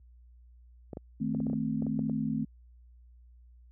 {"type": "clicks", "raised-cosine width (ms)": 2, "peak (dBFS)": -25, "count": 11, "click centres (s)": [0.932, 0.971, 1.348, 1.403, 1.468, 1.499, 1.532, 1.823, 1.867, 1.992, 2.097]}
{"type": "chord", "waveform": "sine", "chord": "A diminished", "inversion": "second", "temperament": "equal", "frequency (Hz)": [155.56, 220, 261.6], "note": ["Eb3", "A3", "C4"], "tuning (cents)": [0, 0, 0], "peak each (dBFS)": [-35, -31, -33], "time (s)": [1.2, 2.45], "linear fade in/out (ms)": 10}
{"effects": ["added 60 Hz sine -50 dBFS peak until 3.71 s", "high-pass 60 Hz 12 dB/octave"]}